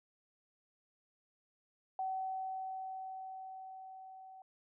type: tone with level ramp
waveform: sine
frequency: 759 Hz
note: F#5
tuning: 44 cents sharp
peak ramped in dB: -34 to -51 dBFS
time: 1.99-4.42 s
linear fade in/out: 2 ms
effects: none